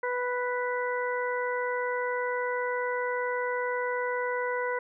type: harmonic tone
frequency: 493.9 Hz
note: B4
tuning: in tune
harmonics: 1 / 2 / 3 / 4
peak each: -30 / -33 / -35 / -36 dBFS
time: 0.03-4.79 s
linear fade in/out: 5 ms
effects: none